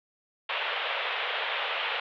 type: band-pass noise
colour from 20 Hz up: white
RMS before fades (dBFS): -31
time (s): 0.49-2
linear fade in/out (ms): 5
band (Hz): 460 to 3400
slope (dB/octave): 48
effects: none